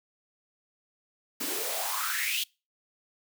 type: noise with high-pass filter sweep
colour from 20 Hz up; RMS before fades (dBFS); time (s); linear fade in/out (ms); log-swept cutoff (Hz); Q
white; -31; 1.4-2.44; 10; 260 to 3300; 6.6
effects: noise-tail reverb RT60 0.3 s tail -26 dB re dry